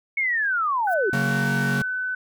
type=linear sweep; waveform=sine; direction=down; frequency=2217 to 349.2 Hz; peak=-20 dBFS; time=0.17-1.1 s; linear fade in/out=5 ms
type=noise with exponential growth; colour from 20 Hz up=violet; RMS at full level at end=-39 dBFS; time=0.8-0.94 s; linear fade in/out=5 ms; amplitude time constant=30 ms
type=tone; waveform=sine; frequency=1507 Hz; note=F#6; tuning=31 cents sharp; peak=-24 dBFS; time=0.87-2.15 s; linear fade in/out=5 ms
type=chord; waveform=45% pulse; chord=F# major; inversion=second; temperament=equal with one note detuned; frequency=138.59 / 185 / 230.8 Hz; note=C#3 / F#3 / A#3; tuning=0 / 0 / -17 cents; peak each=-25 / -28 / -27 dBFS; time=1.13-1.82 s; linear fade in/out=2 ms
effects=none